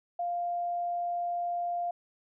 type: tone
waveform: sine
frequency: 698.5 Hz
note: F5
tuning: in tune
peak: -29 dBFS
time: 0.19-1.91 s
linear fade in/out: 5 ms
effects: none